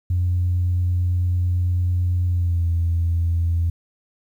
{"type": "tone with pitch glide", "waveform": "sine", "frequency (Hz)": [89.1, 84.44], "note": ["F2", "E2"], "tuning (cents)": [35, 42], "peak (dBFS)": -16, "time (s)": [0.1, 3.7], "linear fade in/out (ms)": 5, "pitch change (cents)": -93, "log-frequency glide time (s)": [2.26, 2.68], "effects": ["tanh soft clip ceiling -13 dBFS", "9-bit"]}